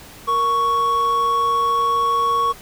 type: tone pair together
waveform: triangle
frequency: 467.5 / 1111.9 Hz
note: A#4 / C#6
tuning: +5 / +5 cents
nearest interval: octave + minor third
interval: 1500 cents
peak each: -25 / -14 dBFS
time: 0.27-2.53 s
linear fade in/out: 20 ms
effects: pink hiss -41 dBFS RMS until 2.61 s